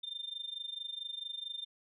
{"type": "tone with amplitude modulation", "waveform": "sine", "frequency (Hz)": 3600, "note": "A7", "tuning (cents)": 39, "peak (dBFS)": -34, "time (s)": [0.03, 1.65], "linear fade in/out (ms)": 10, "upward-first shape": "sine", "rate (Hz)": 24.5, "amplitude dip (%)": 90, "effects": ["tanh soft clip ceiling -33 dBFS"]}